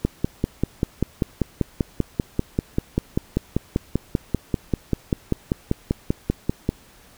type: click train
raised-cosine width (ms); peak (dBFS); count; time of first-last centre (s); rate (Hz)
3; -6; 35; 0.05-6.691; 5.12
effects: pink hiss -51 dBFS RMS until 7.17 s